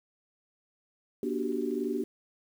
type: chord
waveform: sine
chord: G major seventh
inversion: first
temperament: equal with one note detuned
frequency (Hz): 240.7 / 293.7 / 370 / 392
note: B3 / D4 / F#4 / G4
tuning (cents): -44 / 0 / 0 / 0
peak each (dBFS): -34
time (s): 1.23-2.04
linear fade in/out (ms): 2
effects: 9-bit